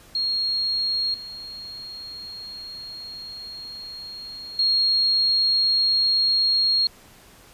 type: tone with level steps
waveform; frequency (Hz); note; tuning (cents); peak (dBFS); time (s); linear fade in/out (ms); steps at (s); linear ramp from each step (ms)
sine; 4268; C8; +34; -21 / -34 / -17; 0.15-6.87; 2; 1.14 / 4.59; 2
effects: pink hiss -50 dBFS RMS until 7.53 s + resampled to 32000 Hz